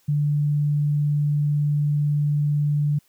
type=tone; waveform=sine; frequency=147 Hz; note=D3; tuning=2 cents sharp; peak=-18 dBFS; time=0.08-2.99 s; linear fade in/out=10 ms; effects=white hiss -62 dBFS RMS until 3.08 s